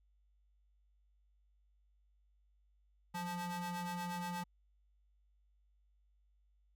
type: ring-modulated tone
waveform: 40% pulse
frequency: 349.2 Hz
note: F4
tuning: in tune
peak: -35 dBFS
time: 3.14-4.44 s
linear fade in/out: 10 ms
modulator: 528 Hz
effects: added 50 Hz sine -69 dBFS peak until 6.75 s